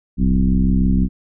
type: tone with frequency modulation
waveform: sine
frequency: 120 Hz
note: B2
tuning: 49 cents flat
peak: -12 dBFS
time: 0.17-1.09 s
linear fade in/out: 50 ms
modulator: 66 Hz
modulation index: 2
effects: none